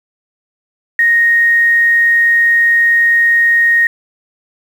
sine tone with quantisation, 1864.7 Hz, A#6, in tune, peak -7 dBFS, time 0.99-3.87 s, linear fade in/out 2 ms, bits 6, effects none

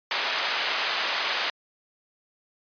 white band-pass noise, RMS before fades -27 dBFS, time 0.11-1.5 s, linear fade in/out 2 ms, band 630 to 3800 Hz, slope 12 dB/octave, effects resampled to 11025 Hz

